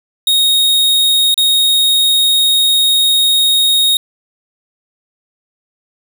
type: tone with dropouts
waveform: 45% pulse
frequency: 3737 Hz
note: A#7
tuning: 4 cents sharp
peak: -9 dBFS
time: 0.27-3.97 s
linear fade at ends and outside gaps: 2 ms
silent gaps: 1.343-1.377 s
effects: none